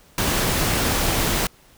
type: noise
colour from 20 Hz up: pink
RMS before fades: -21 dBFS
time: 0.18-1.47 s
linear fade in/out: 2 ms
effects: pink hiss -53 dBFS RMS until 1.77 s